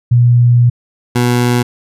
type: tone pair in turn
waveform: sine / 20% pulse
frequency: 120.9 / 121.95 Hz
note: B2 / B2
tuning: -36 / -21 cents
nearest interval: unison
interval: 15 cents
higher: second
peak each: -5 dBFS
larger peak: neither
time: 0.11-0.7 / 1.15-1.63 s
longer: first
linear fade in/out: 10 ms
effects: resampled to 32000 Hz